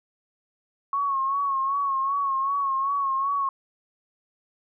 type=tone with vibrato; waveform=sine; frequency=1099 Hz; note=C#6; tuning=15 cents flat; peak=-22 dBFS; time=0.93-3.49 s; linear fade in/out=2 ms; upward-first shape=sine; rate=2.6 Hz; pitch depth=50 cents each way; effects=none